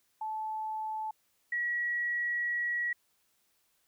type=tone pair in turn; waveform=sine; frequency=870 / 1920.1 Hz; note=A5 / B6; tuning=-20 / -49 cents; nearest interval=octave + major second; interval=1371 cents; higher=second; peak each=-33 / -29 dBFS; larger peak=second; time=0.21-1.11 / 1.52-2.93 s; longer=second; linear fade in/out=5 ms; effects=white hiss -73 dBFS RMS until 3.87 s